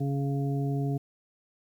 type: harmonic tone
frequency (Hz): 139.4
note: C#3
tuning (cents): +10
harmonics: 1 / 2 / 3 / 5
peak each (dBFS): -27 / -33 / -37 / -41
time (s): 0-0.98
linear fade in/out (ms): 10
effects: 10-bit